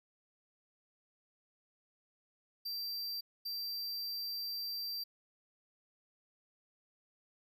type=tone bursts at uneven times; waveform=square; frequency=4700 Hz; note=D8; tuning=1 cent sharp; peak=-38 dBFS; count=2; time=2.65-3.21 / 3.45-5.04 s; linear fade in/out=10 ms; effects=none